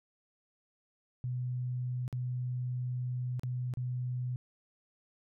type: tone with dropouts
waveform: sine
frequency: 125 Hz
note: B2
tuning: 21 cents sharp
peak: -32 dBFS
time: 1.24-4.36 s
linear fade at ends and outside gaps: 0 ms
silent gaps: 2.079-2.127 / 3.395-3.434 / 3.738-3.772 s
effects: none